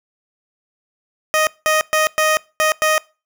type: tone bursts at uneven times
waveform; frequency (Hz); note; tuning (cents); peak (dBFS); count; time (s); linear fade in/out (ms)
15% pulse; 622.3; D#5; 0; -7; 6; 1.34-1.47 / 1.66-1.81 / 1.93-2.07 / 2.18-2.37 / 2.6-2.72 / 2.82-2.98; 0
effects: noise-tail reverb RT60 0.3 s tail -23 dB re dry